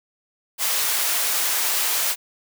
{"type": "high-pass noise", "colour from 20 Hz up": "white", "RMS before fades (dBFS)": -22, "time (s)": [0.58, 2.16], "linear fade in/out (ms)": 50, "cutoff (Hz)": 580, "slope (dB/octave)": 12, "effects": []}